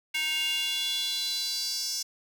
square tone with high-pass filter sweep, 311.1 Hz, D#4, in tune, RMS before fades -30 dBFS, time 0.14-2.03 s, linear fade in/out 10 ms, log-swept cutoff 2400 to 5500 Hz, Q 5, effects none

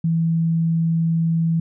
sine tone, 164.6 Hz, E3, 2 cents flat, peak -16 dBFS, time 0.04-1.6 s, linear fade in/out 5 ms, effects none

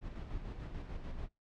brown noise with tremolo, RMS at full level -41 dBFS, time 0.01-1.29 s, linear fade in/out 50 ms, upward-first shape square, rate 6.8 Hz, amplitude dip 40%, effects noise-tail reverb RT60 0.2 s tail -23 dB re dry + low-pass 4000 Hz 12 dB/octave

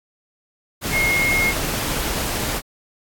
sine tone in noise, 2150 Hz, C7, 47 cents sharp, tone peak -17 dBFS, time 0.91-1.54 s, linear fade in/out 50 ms, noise pink, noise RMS -24 dBFS, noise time 0.81-2.62 s, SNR +4 dB, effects AAC 64 kbps

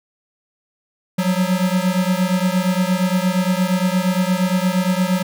square beating tone pair, 180.2 / 188.8 Hz, F#3 / F#3, -45 / +35 cents, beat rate 8.6 Hz, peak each -19 / -20 dBFS, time 1.18-5.23 s, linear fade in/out 10 ms, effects none

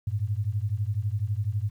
sine beating tone pair, 98 / 110 Hz, G2 / A2, 0 / 0 cents, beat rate 12 Hz, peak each -28 dBFS, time 0.07-1.7 s, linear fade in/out 5 ms, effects 10-bit

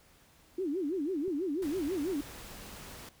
sine tone with vibrato, 329.6 Hz, E4, in tune, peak -30 dBFS, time 0.58-2.21 s, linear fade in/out 5 ms, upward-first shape sine, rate 6.1 Hz, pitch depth 290 cents each way
click, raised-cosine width 3 ms, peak -34 dBFS, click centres 1.28 s
pink noise, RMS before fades -47 dBFS, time 1.62-3.09 s, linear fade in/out 2 ms
effects pink hiss -62 dBFS RMS until 3.2 s

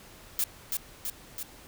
blue noise with echo, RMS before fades -27 dBFS, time 0.39-0.44 s, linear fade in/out 2 ms, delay 330 ms, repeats 3, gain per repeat -3 dB, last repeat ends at 1.43 s, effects pink hiss -51 dBFS RMS until 1.67 s

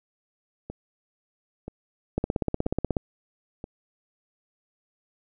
two click trains, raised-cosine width 2 ms, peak -22 / -11 dBFS, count 4 / 14, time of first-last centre 0.7-3.641 / 2.18-2.968 s, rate 1.02 / 16.5 Hz, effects none

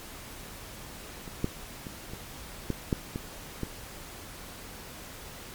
clicks, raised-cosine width 3 ms, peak -29 / -13 / -26 / -26 / -15 / -12 / -19 / -18 dBFS, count 8, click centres 1.278 / 1.444 / 1.868 / 2.135 / 2.703 / 2.928 / 3.159 / 3.633 s, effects pink hiss -44 dBFS RMS until 5.54 s + MP3 96 kbps

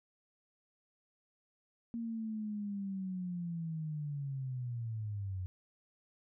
sine linear sweep, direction down, 233.7 to 90.2 Hz, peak -36 dBFS, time 1.94-5.46 s, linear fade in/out 0 ms, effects none

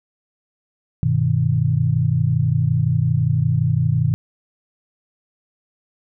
sine chord, G augmented, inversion none, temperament equal, 98 / 123.47 / 155.56 Hz, G2 / B2 / D#3, 0 / 0 / 0 cents, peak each -22 / -18 / -19 dBFS, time 1.03-4.14 s, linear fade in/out 0 ms, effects none

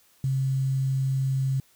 sine tone with quantisation, 133.7 Hz, C3, 38 cents sharp, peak -22 dBFS, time 0.24-1.6 s, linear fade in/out 2 ms, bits 8, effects white hiss -61 dBFS RMS until 1.75 s

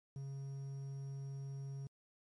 triangle tone with quantisation, 137.4 Hz, C#3, 15 cents flat, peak -40 dBFS, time 0.16-1.87 s, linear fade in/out 2 ms, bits 11, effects MP3 48 kbps

